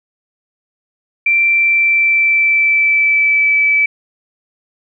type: tone with pitch glide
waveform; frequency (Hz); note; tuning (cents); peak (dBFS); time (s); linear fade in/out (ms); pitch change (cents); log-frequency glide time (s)
sine; 2352 to 2305; D7 to D7; +2 to -33; -9; 1.26-3.86; 5; -35; 1.42-3.55
effects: none